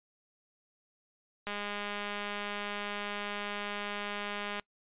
click train, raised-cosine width 0.3 ms, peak -21 dBFS, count 642, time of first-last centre 1.47-4.597 s, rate 205 Hz, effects noise-tail reverb RT60 0.1 s tail -24 dB re dry + resampled to 8000 Hz

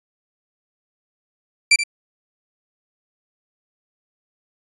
sawtooth tone with echo, 2349 Hz, D7, in tune, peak -6 dBFS, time 1.71-1.76 s, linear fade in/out 5 ms, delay 77 ms, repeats 1, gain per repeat -10 dB, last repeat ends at 1.837 s, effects resampled to 24000 Hz

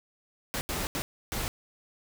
pink noise bursts at uneven times, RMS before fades -32 dBFS, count 4, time 0.54-0.61 / 0.69-0.87 / 0.95-1.02 / 1.32-1.48 s, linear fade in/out 0 ms, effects none

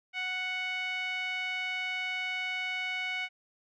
5% pulse tone with low-pass filter, 740 Hz, F#5, in tune, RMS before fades -34 dBFS, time 0.13-3.29 s, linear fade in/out 50 ms, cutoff 2400 Hz, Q 4.1, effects none

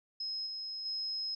sine tone with level steps, 5130 Hz, E8, 48 cents flat, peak -35 / -38 / -34 dBFS, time 0.2-1.35 s, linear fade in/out 5 ms, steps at 0.46 / 0.85 s, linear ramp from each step 10 ms, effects none

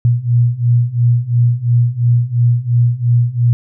sine beating tone pair, 118.4 / 121.3 Hz, A#2 / B2, +27 / -31 cents, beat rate 2.9 Hz, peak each -14 / -12 dBFS, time 0.05-3.53 s, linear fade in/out 0 ms, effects none

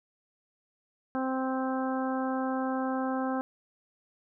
harmonic tone, 261.6 Hz, C4, in tune, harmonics 1 / 2 / 3 / 4 / 5 / 6, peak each -30 / -35 / -35 / -39 / -40 / -43 dBFS, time 1.15-3.41 s, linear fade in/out 0 ms, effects none

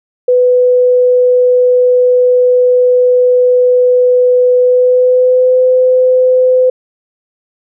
sine tone with pitch glide, 497.9 to 508.9 Hz, B4 to C5, +14 to -48 cents, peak -5 dBFS, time 0.28-6.7 s, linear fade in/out 5 ms, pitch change +38 cents, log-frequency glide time 4.59-5.61 s, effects none

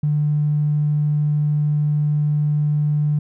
triangle tone with tanh clipping, 148.9 Hz, D3, 24 cents sharp, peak -15 dBFS, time 0.03-3.19 s, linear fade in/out 5 ms, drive 2 dB, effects none

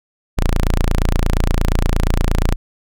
sawtooth tone, 28.54 Hz, A#0, 36 cents flat, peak -9 dBFS, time 0.37-2.56 s, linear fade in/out 20 ms, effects none

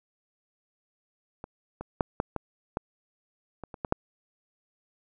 clicks, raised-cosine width 1 ms, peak -24 / -22 / -9 / -11 / -16 / -14 / -24 / -26 / -16 / -8 dBFS, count 10, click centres 1.441 / 1.81 / 2.008 / 2.201 / 2.363 / 2.771 / 3.637 / 3.742 / 3.848 / 3.924 s, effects none

